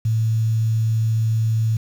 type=tone with quantisation; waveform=sine; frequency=111.6 Hz; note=A2; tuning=25 cents sharp; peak=-16 dBFS; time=0.05-1.77 s; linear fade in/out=5 ms; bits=7; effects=none